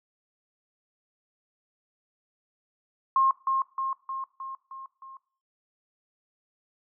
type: tone with echo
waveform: sine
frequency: 1069 Hz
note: C6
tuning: 37 cents sharp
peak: -18 dBFS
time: 3.16-3.31 s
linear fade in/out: 2 ms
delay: 310 ms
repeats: 6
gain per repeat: -4 dB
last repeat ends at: 5.17 s
effects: noise-tail reverb RT60 0.5 s tail -22 dB re dry